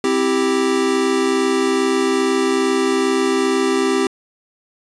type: chord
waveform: square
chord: C major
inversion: none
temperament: equal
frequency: 261.6 / 329.6 / 392 Hz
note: C4 / E4 / G4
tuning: 0 / 0 / 0 cents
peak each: -21 / -23 / -18 dBFS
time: 0.04-4.07 s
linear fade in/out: 2 ms
effects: resampled to 22050 Hz